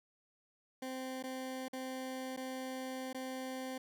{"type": "tone with dropouts", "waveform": "20% pulse", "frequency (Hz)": 260, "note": "C4", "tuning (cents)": -11, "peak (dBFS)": -35, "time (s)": [0.82, 3.78], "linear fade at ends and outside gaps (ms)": 5, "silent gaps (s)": [[1.227, 1.237], [1.683, 1.731], [2.365, 2.373], [3.13, 3.145]], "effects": []}